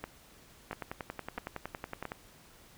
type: two click trains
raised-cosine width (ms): 0.5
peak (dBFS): -22 / -22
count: 4 / 16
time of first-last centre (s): 0.04-2.053 / 0.73-2.119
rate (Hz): 1.49 / 10.8
effects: pink hiss -58 dBFS RMS until 2.77 s